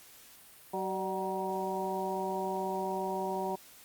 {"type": "harmonic tone with a mistuned harmonic", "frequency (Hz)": 189.2, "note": "F#3", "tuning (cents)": 39, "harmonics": [1, 2, 3, 4, 5], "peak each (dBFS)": [-40, -36, -40, -37, -37], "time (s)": [0.73, 3.56], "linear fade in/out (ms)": 10, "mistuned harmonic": 3, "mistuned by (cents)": 67, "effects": ["white hiss -55 dBFS RMS until 3.84 s", "Opus 48 kbps"]}